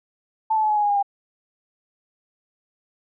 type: tone with pitch steps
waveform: sine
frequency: 880 / 868.4 / 856.9 / 845.6 / 834.5 / 823.4 / 812.6 / 801.9 Hz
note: A5 / A5 / A5 / G#5 / G#5 / G#5 / G#5 / G5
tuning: 0 / -23 / -46 / +31 / +8 / -15 / -38 / +39 cents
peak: -17 dBFS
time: 0.5-1.028 s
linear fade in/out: 10 ms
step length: 66 ms
effects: none